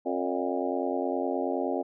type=harmonic tone with a mistuned harmonic; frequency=89.6 Hz; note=F2; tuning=45 cents sharp; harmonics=3 / 4 / 5 / 6 / 7 / 8 / 9; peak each=-32 / -33 / -34 / -35 / -35 / -36 / -37 dBFS; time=0.05-1.83 s; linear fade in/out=20 ms; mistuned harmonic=6; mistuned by=+85 cents; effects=none